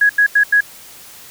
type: tone bursts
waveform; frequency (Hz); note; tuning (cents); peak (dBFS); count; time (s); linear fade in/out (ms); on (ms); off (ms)
sine; 1665; G#6; +4; -8; 4; 0.01-0.607; 5; 84; 87
effects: white hiss -39 dBFS RMS until 1.3 s